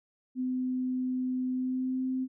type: tone with pitch glide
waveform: sine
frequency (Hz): 255 to 259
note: C4 to C4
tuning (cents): -44 to -17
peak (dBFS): -28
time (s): 0.35-2.28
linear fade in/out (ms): 50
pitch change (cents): +27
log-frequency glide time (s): 1.51-2.04
effects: none